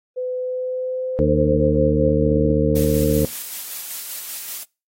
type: tone with pitch glide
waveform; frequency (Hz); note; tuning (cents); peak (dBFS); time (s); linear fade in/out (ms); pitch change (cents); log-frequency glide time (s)
sine; 505 to 523.4; B4 to C5; +39 to 0; -22; 0.16-2.13; 20; +61; 0.35-1.84
type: harmonic tone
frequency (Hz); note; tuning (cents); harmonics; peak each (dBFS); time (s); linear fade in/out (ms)
75.4; D2; +46; 1 / 2 / 3 / 4 / 6 / 7; -23 / -21 / -23 / -22 / -20 / -23; 1.19-3.25; 0
type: noise with tremolo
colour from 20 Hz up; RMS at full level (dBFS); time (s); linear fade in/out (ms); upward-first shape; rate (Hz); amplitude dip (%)
blue; -29; 2.75-4.64; 10; square; 5.2; 25
effects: noise-tail reverb RT60 0.3 s tail -25 dB re dry + AAC 48 kbps